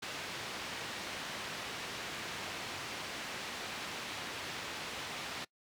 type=low-pass noise; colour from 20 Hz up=white; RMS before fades=-42 dBFS; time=0.02-5.45 s; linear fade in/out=10 ms; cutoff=3500 Hz; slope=12 dB/octave; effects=noise-tail reverb RT60 0.1 s tail -23 dB re dry + high-pass 80 Hz 12 dB/octave